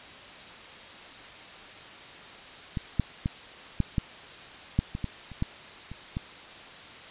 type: clicks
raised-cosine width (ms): 5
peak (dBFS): -17 / -10 / -14 / -11 / -12 / -10 / -20 / -17 / -30 / -14 / -27 / -18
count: 12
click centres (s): 2.772 / 2.997 / 3.259 / 3.803 / 3.982 / 4.79 / 4.951 / 5.043 / 5.317 / 5.424 / 5.916 / 6.169
effects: white hiss -45 dBFS RMS until 7.1 s + resampled to 8000 Hz